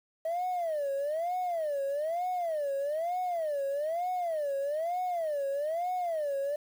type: tone with vibrato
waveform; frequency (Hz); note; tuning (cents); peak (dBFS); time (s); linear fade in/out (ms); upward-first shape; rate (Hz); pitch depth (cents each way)
sine; 635; D#5; +35; -27; 0.25-6.56; 5; sine; 1.1; 250
effects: tanh soft clip ceiling -27 dBFS + 9-bit